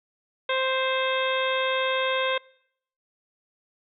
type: harmonic tone with a mistuned harmonic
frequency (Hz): 523.3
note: C5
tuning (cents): 0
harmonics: 1 / 2 / 3 / 4 / 5 / 6 / 7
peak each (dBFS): -26 / -29 / -31 / -32 / -33 / -34 / -34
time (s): 0.49-2.38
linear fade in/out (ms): 5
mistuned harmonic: 6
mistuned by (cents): +61
effects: noise-tail reverb RT60 0.7 s tail -25 dB re dry